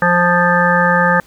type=harmonic tone; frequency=175.7 Hz; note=F3; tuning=11 cents sharp; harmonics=1 / 3 / 5 / 7 / 9 / 10; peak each=-17 / -17 / -17 / -17 / -17 / -17 dBFS; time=0.02-1.2 s; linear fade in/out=2 ms; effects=pink hiss -48 dBFS RMS until 1.26 s